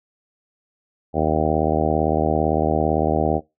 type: harmonic tone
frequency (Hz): 77.78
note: D#2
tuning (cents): 0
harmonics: 1 / 2 / 3 / 4 / 5 / 6 / 7 / 8 / 9 / 10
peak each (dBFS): -26 / -26 / -26 / -26 / -26 / -26 / -26 / -26 / -26 / -26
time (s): 1.13-3.41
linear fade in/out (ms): 50
effects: noise-tail reverb RT60 0.2 s tail -20 dB re dry